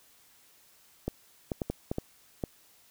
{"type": "clicks", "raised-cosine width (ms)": 2, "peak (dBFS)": -17, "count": 7, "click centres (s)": [1.08, 1.518, 1.618, 1.7, 1.915, 1.984, 2.438], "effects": ["white hiss -61 dBFS RMS until 2.9 s"]}